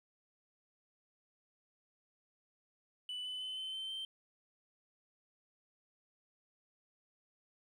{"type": "tone with pitch steps", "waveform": "sine", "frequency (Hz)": [2982, 3010, 3038, 3066, 3094, 3123], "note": ["F#7", "F#7", "F#7", "G7", "G7", "G7"], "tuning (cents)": [13, 29, 45, -39, -23, -7], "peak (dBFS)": -37, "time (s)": [3.09, 4.05], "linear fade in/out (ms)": 2, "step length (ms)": 160, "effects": ["tanh soft clip ceiling -38 dBFS", "12-bit"]}